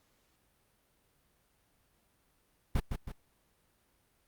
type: noise with echo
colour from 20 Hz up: brown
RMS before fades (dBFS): -27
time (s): 2.75-2.8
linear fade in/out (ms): 5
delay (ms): 160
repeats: 2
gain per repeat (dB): -6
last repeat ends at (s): 3.12
effects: pink hiss -72 dBFS RMS until 4.27 s + Opus 48 kbps